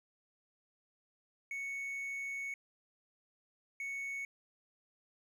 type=tone bursts at uneven times; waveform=triangle; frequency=2217 Hz; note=C#7; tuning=in tune; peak=-36 dBFS; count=2; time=1.51-2.54 / 3.8-4.25 s; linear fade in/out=2 ms; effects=none